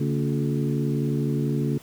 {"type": "harmonic tone with a mistuned harmonic", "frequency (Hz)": 71.6, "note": "D2", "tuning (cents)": -43, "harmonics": [2, 3, 4, 5, 6], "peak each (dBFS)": [-24, -28, -30, -32, -34], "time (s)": [0, 1.78], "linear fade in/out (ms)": 5, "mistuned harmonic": 3, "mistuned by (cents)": 100, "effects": ["pink hiss -49 dBFS RMS until 1.82 s"]}